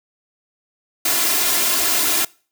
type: noise with comb filter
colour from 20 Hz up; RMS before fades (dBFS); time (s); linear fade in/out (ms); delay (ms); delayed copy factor
white; -18; 1.05-2.25; 5; 2.9; +0.65
effects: noise-tail reverb RT60 0.4 s tail -24 dB re dry + high-pass 150 Hz 12 dB/octave